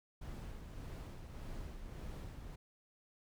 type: noise with tremolo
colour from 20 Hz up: brown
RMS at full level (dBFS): -45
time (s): 0.21-2.56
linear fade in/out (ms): 10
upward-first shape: sine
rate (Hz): 1.7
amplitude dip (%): 40
effects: none